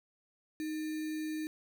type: tone with sample-and-hold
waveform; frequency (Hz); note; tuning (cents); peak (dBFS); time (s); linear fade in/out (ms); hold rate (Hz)
sine; 311.1; D#4; 0; -34; 0.6-1.47; 0; 2100
effects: none